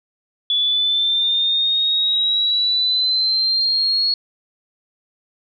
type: exponential sweep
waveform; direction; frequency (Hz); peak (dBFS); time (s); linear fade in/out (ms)
sine; up; 3428 to 4342; -15; 0.5-4.14; 2
effects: none